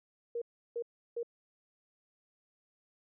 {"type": "tone bursts", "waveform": "sine", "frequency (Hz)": 471, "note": "A#4", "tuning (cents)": 18, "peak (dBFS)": -33, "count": 3, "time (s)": [0.35, 1.231], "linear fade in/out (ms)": 5, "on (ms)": 67, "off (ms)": 340, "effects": []}